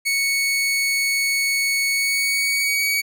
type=tone with pitch glide; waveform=sawtooth; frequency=2217 to 2257 Hz; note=C#7 to C#7; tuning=0 to +31 cents; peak=-15 dBFS; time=0.05-3.02 s; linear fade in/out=20 ms; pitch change=+31 cents; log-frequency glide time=1.89-2.89 s; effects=none